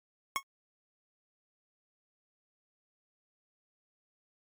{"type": "tone with exponential decay", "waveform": "25% pulse", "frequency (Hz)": 1095, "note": "C#6", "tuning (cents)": -22, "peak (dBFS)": -21, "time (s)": [0.36, 0.43], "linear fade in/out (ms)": 0, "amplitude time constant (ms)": 15, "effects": ["MP3 96 kbps"]}